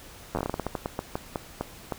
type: slowing click train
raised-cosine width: 1 ms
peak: -14 dBFS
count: 18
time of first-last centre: 0.35-1.923 s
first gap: 10 ms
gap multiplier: 1.24
effects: pink hiss -47 dBFS RMS until 1.98 s